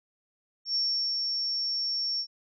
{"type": "tone with ADSR envelope", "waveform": "sine", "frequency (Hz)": 5470, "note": "F8", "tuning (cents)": -37, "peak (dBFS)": -24, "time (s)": [0.65, 2.27], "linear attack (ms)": 100, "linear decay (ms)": 400, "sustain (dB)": -3, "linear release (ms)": 73, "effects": []}